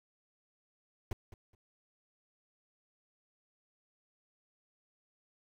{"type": "noise with echo", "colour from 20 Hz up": "brown", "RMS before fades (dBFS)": -35, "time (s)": [1.11, 1.13], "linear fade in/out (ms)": 2, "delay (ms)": 210, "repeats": 2, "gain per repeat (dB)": -15, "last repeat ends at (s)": 1.55, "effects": []}